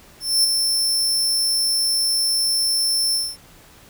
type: tone with ADSR envelope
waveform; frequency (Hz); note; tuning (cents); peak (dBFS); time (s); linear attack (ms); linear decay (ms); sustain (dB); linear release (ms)
sawtooth; 5350; E8; +25; -10; 0.2-3.37; 240; 11; -5; 230
effects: pink hiss -48 dBFS RMS until 3.89 s